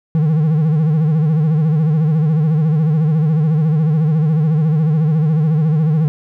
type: tone with vibrato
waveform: triangle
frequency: 155.56 Hz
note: D#3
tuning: in tune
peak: -9 dBFS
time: 0.15-6.08 s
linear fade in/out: 0 ms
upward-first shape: sine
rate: 14 Hz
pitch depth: 96 cents each way
effects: none